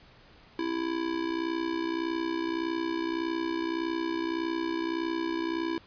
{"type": "tone with amplitude modulation", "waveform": "square", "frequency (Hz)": 331.3, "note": "E4", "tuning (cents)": 9, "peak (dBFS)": -26, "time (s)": [0.59, 5.78], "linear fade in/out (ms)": 2, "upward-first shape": "sine", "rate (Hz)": 61.7, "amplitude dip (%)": 75, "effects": ["pink hiss -56 dBFS RMS until 5.86 s", "resampled to 11025 Hz"]}